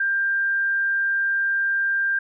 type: tone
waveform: sine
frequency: 1590 Hz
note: G6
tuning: 24 cents sharp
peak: -19 dBFS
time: 0-2.19 s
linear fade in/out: 5 ms
effects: none